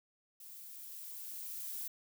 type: noise with level ramp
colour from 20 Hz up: violet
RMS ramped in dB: -52 to -41 dBFS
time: 0.4-1.88 s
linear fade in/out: 5 ms
effects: none